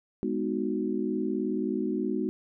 sine chord, G# minor seventh, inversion none, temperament equal with one note detuned, 207.7 / 249.5 / 311.1 / 370 Hz, G#3 / B3 / D#4 / F#4, 0 / +18 / 0 / 0 cents, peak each -32 dBFS, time 0.23-2.29 s, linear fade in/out 0 ms, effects none

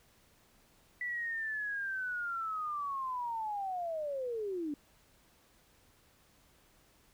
sine linear sweep, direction down, 1975 to 281.4 Hz, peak -34 dBFS, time 1.01-4.74 s, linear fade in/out 2 ms, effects pink hiss -66 dBFS RMS until 7.13 s

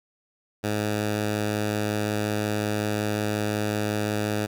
10% pulse tone, 105.5 Hz, G#2, 28 cents sharp, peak -16 dBFS, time 0.63-4.47 s, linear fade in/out 20 ms, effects none

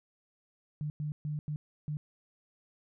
sine tone bursts at uneven times, 150 Hz, D3, 37 cents sharp, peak -32 dBFS, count 5, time 0.81-0.9 / 1-1.12 / 1.25-1.39 / 1.48-1.56 / 1.88-1.97 s, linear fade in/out 0 ms, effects none

